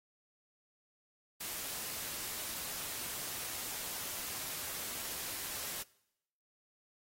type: noise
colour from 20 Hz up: white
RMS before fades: -41 dBFS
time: 1.4-5.83 s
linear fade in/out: 10 ms
effects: noise-tail reverb RT60 0.8 s tail -22 dB re dry + AAC 48 kbps